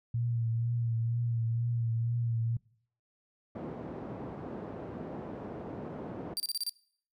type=tone with vibrato; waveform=sine; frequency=116.54 Hz; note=A#2; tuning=in tune; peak=-28 dBFS; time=0.14-2.57 s; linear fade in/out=5 ms; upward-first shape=triangle; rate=2.1 Hz; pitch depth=44 cents each way
type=band-pass noise; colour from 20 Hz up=pink; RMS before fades=-41 dBFS; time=3.55-6.34 s; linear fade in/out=5 ms; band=150 to 640 Hz; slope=12 dB/octave
type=tone bursts; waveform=sawtooth; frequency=4699 Hz; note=D8; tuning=in tune; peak=-28 dBFS; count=6; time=6.37-6.694 s; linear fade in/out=0 ms; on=29 ms; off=30 ms
effects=noise-tail reverb RT60 0.6 s tail -23 dB re dry